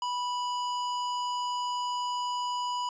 square tone, 984 Hz, B5, 7 cents flat, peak -30 dBFS, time 0.02-2.89 s, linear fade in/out 2 ms, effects resampled to 16000 Hz

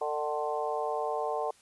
harmonic tone with a mistuned harmonic, 150 Hz, D3, 37 cents sharp, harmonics 3 / 4 / 5 / 6 / 7, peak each -34 / -35 / -34 / -38 / -38 dBFS, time 0.01-1.51 s, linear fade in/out 5 ms, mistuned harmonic 6, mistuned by -39 cents, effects white hiss -61 dBFS RMS until 1.61 s + resampled to 24000 Hz

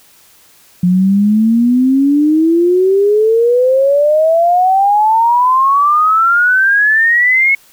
sine exponential sweep, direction up, 176.2 to 2203 Hz, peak -7 dBFS, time 0.83-7.55 s, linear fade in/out 5 ms, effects white hiss -46 dBFS RMS until 7.72 s

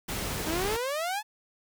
pink noise, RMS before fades -33 dBFS, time 0.08-0.77 s, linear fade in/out 10 ms
sawtooth exponential sweep, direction up, 293.7 to 880 Hz, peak -25 dBFS, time 0.44-1.23 s, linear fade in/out 50 ms
effects none

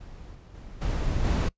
brown noise with level steps, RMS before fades -43 / -47 / -43 / -27 / -23 dBFS, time 0-1.49 s, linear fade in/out 10 ms, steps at 0.34 / 0.54 / 0.81 / 1.24 s, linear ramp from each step 10 ms, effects noise-tail reverb RT60 0.1 s tail -23 dB re dry + resampled to 16000 Hz

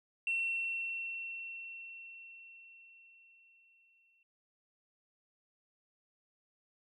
sine tone with exponential decay, 2712 Hz, E7, 49 cents sharp, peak -29 dBFS, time 0.27-4.23 s, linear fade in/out 2 ms, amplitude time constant 860 ms, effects tanh soft clip ceiling -26 dBFS

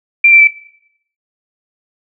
sine tone with pitch steps, 2368 / 2344 / 2319 Hz, D7 / D7 / D7, +14 / -4 / -22 cents, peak -3 dBFS, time 0.24-0.474 s, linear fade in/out 5 ms, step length 78 ms, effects noise-tail reverb RT60 0.7 s tail -19 dB re dry

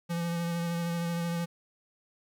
square tone with vibrato, 170.1 Hz, F3, 45 cents flat, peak -30 dBFS, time 0.09-1.46 s, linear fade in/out 20 ms, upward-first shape sine, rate 13 Hz, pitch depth 18 cents each way, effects 12-bit

